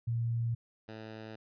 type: tone pair in turn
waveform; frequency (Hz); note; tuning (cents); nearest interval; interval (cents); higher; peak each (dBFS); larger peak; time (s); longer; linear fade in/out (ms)
sine / 10% pulse; 116.54 / 110; A#2 / A2; 0 / 0; minor second; 100; first; -29 / -35; first; 0.07-0.55 / 0.88-1.36; neither; 10
effects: resampled to 11025 Hz